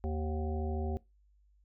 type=harmonic tone with a mistuned harmonic; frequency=77 Hz; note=D#2; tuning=17 cents flat; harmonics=1 / 3 / 5 / 7 / 9 / 10; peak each=-33 / -40 / -40 / -46 / -46 / -48 dBFS; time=0.04-0.97 s; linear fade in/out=0 ms; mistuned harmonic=9; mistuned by=+58 cents; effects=noise-tail reverb RT60 0.2 s tail -21 dB re dry + added 50 Hz sine -63 dBFS peak until 1.64 s